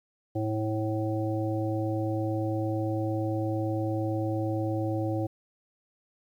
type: harmonic tone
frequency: 108.9 Hz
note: A2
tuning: 17 cents flat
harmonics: 1 / 3 / 5 / 7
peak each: -30 / -30 / -34 / -38 dBFS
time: 0.35-5.27 s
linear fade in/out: 10 ms
effects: 10-bit